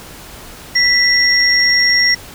sine tone pair together, 1975.5 / 5565 Hz, B6 / F8, 0 / -7 cents, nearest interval octave + tritone, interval 1793 cents, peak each -12 dBFS, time 0.75-2.15 s, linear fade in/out 10 ms, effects pink hiss -35 dBFS RMS until 2.34 s

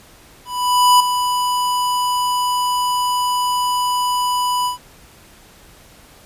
square tone with ADSR envelope, 990 Hz, B5, 4 cents sharp, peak -8 dBFS, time 0.45-4.78 s, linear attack 550 ms, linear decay 6 ms, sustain -9 dB, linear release 120 ms, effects pink hiss -46 dBFS RMS until 6.25 s + resampled to 32000 Hz

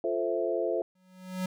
sine chord, F major seventh, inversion none, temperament equal, 349.2 / 440 / 523.3 / 659.3 Hz, F4 / A4 / C5 / E5, 0 / 0 / 0 / 0 cents, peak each -32 dBFS, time 0.04-0.82 s, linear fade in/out 2 ms
square tone with exponential growth, 185 Hz, F#3, in tune, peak -28 dBFS, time 0.95-1.46 s, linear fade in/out 5 ms, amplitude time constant 110 ms
effects none

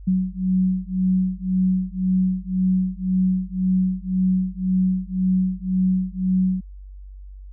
sine beating tone pair, 185 / 186.9 Hz, F#3 / F#3, 0 / +18 cents, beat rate 1.9 Hz, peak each -21 dBFS, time 0.07-6.61 s, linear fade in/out 10 ms, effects added 48 Hz sine -36 dBFS peak until 7.52 s

